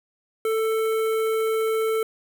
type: tone with notch filter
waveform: square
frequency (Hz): 442.7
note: A4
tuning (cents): +11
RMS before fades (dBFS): -23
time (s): 0.45-2.03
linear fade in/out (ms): 2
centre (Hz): 5100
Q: 0.59
effects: none